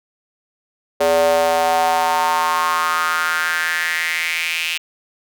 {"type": "tone with high-pass filter sweep", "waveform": "square", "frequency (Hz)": 82.8, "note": "E2", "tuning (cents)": 8, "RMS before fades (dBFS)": -18, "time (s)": [1, 4.78], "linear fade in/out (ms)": 10, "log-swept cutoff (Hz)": [520, 2700], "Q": 4.8, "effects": []}